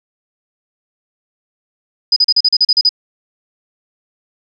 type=tone bursts; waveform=sine; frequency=4978 Hz; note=D#8; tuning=in tune; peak=-7 dBFS; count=10; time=2.12-2.892 s; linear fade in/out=5 ms; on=43 ms; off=38 ms; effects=none